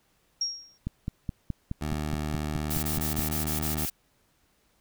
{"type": "tone with exponential decay", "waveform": "sine", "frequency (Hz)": 5588, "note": "F8", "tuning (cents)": 0, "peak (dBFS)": -23, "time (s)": [0.41, 0.78], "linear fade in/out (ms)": 5, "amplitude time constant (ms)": 80}
{"type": "click train", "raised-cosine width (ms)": 5, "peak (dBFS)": -18, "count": 12, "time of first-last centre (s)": [0.87, 3.191], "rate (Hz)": 4.74}
{"type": "tone with pitch glide", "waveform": "15% pulse", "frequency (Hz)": [75.7, 76.58], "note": ["D#2", "D#2"], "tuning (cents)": [-47, -27], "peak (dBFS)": -23, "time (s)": [1.81, 3.86], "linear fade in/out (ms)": 5, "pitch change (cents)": 20, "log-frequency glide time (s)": [2.51, 3.34]}
{"type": "noise bursts", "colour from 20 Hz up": "blue", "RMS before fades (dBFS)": -32, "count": 8, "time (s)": [2.7, 3.901], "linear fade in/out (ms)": 10, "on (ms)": 130, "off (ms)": 23}
{"effects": ["pink hiss -68 dBFS RMS until 4.8 s"]}